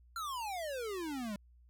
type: exponential sweep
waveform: square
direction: down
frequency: 1396.9 to 196 Hz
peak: -38 dBFS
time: 0.16-1.36 s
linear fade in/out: 2 ms
effects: added 60 Hz sine -59 dBFS peak until 1.69 s